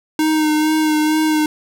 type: tone with vibrato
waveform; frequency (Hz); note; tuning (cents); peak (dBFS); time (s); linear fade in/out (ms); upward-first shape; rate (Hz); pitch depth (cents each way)
square; 309.1; D#4; -11; -14; 0.19-1.46; 2; sine; 2.2; 22
effects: none